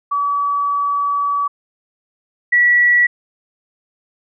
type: tone pair in turn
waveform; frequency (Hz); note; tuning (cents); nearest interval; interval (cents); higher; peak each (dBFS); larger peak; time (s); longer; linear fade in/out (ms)
sine; 1143 / 1940.7; D6 / B6; -47 / -31; major sixth; 916; second; -15 / -9; second; 0.11-1.48 / 2.52-3.07; first; 10
effects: none